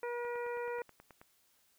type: harmonic tone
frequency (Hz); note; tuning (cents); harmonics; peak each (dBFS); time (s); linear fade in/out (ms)
480; B4; -49; 1 / 2 / 3 / 4 / 5; -37 / -43 / -47 / -49 / -51; 0.03-0.82; 2
type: click train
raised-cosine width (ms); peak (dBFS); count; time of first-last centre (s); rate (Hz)
0.5; -38; 10; 0.25-1.215; 9.33
effects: white hiss -71 dBFS RMS until 1.78 s